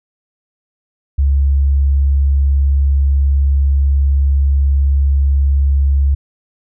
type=tone; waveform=sine; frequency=69.3 Hz; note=C#2; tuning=in tune; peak=-9 dBFS; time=1.18-6.15 s; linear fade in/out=10 ms; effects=none

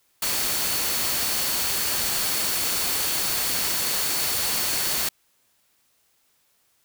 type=tone in noise; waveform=sine; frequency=4435 Hz; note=C#8; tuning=in tune; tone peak=-33 dBFS; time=0.22-5.09 s; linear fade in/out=5 ms; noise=white; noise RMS=-25 dBFS; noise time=0.22-5.09 s; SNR=-11 dB; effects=white hiss -66 dBFS RMS until 6.84 s

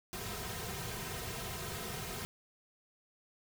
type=noise with comb filter; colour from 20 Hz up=pink; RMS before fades=-41 dBFS; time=0.13-2.25 s; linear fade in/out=0 ms; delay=3.5 ms; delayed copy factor=-0.9; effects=none

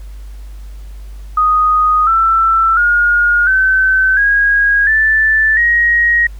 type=tone with pitch steps; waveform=sine; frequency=1244.5 / 1333.8 / 1429.6 / 1532.2 / 1642.1 / 1760 / 1886.3 Hz; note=D#6 / E6 / F6 / G6 / G#6 / A6 / A#6; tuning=0 / +20 / +40 / -40 / -20 / 0 / +20 cents; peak=-8 dBFS; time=1.37-6.27 s; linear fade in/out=5 ms; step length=700 ms; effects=added 50 Hz sine -27 dBFS peak until 6.39 s + pink hiss -48 dBFS RMS until 6.39 s

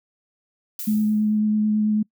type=noise with exponential decay; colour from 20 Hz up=violet; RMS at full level=-29 dBFS; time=0.79-1.39 s; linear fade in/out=2 ms; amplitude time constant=130 ms
type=tone with vibrato; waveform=sine; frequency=213 Hz; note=G#3; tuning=44 cents sharp; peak=-17 dBFS; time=0.87-2.03 s; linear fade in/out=10 ms; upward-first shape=sine; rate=9.1 Hz; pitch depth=11 cents each way
effects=noise-tail reverb RT60 0.1 s tail -25 dB re dry

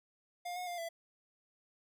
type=tone with pitch steps; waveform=square; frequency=707 / 724 / 701 / 669 Hz; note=F5 / F#5 / F5 / E5; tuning=+21 / -38 / +6 / +25 cents; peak=-39 dBFS; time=0.45-0.89 s; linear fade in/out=10 ms; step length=110 ms; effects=none

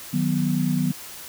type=chord; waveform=sine; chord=B major; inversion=first; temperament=equal; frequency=155.56 / 185 / 246.9 Hz; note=D#3 / F#3 / B3; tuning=0 / 0 / 0 cents; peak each=-24 dBFS; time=0.13-0.92 s; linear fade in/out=10 ms; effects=white hiss -39 dBFS RMS until 1.28 s

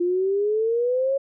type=exponential sweep; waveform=sine; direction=up; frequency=346.2 to 554 Hz; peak=-19 dBFS; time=0-1.18 s; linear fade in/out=10 ms; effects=none

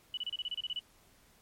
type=tone bursts; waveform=sine; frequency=2960 Hz; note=F#7; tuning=in tune; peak=-33 dBFS; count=11; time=0.14-0.792 s; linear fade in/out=2 ms; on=32 ms; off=30 ms; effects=pink hiss -64 dBFS RMS until 1.41 s + MP3 64 kbps

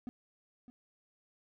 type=tone with echo; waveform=triangle; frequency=246.9 Hz; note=B3; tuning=in tune; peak=-36 dBFS; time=0.07-0.09 s; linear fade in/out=0 ms; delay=610 ms; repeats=1; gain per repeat=-12 dB; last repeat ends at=0.7 s; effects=none

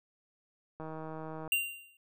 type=click train; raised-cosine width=1 ms; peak=-29 dBFS; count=108; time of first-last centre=0.8-1.477 s; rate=158 Hz
type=tone with exponential decay; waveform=square; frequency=2776 Hz; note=F7; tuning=11 cents flat; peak=-25 dBFS; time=1.52-1.97 s; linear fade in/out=2 ms; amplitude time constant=97 ms
effects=none

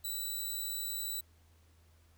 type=tone; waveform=5% pulse; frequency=3951 Hz; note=B7; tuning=in tune; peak=-28 dBFS; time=0.04-1.21 s; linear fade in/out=10 ms; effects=added 81 Hz sine -62 dBFS peak until 2.17 s + pink hiss -70 dBFS RMS until 2.17 s

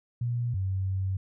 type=tone pair in turn; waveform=sine; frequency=120 / 95.24 Hz; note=B2 / G2; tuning=-49 / -49 cents; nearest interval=major third; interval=400 cents; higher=first; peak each=-26 dBFS; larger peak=neither; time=0.21-0.54 / 0.54-1.17 s; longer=second; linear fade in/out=5 ms; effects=none

